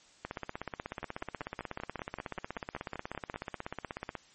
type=two click trains; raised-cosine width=0.5 ms; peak=-23 / -21 dBFS; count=13 / 65; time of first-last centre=1.03-3.342 / 0.25-4.152 s; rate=5.19 / 16.4 Hz; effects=white hiss -61 dBFS RMS until 4.34 s + MP3 32 kbps